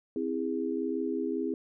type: chord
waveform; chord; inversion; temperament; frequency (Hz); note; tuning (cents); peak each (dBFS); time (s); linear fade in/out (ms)
sine; C augmented; none; just; 261.6 / 327 / 408.8; C4 / E4 / G#4; 0 / -14 / -27; -33; 0.16-1.54; 2
effects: none